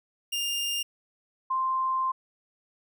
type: tone pair in turn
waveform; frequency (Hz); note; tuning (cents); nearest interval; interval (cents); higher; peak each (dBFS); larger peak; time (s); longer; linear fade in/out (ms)
sawtooth / sine; 2807 / 1046.6; F7 / C6; +8 / 0; octave + perfect fourth; 1708; first; -24; neither; 0.32-0.83 / 1.5-2.12; second; 10
effects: none